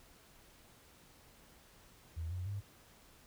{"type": "tone with pitch steps", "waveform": "sine", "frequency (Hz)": [81.7, 90.65, 100.58], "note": ["E2", "F#2", "G2"], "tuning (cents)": [-15, -35, 45], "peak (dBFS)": -37, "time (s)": [2.16, 2.61], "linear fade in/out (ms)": 20, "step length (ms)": 150, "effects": ["pink hiss -62 dBFS RMS until 3.26 s"]}